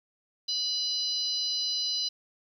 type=harmonic tone with a mistuned harmonic; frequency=980 Hz; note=B5; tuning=14 cents flat; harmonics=3 / 4 / 5 / 6; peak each=-38 / -30 / -31 / -41 dBFS; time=0.48-2.09 s; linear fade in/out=10 ms; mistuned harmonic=4; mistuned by=+54 cents; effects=10-bit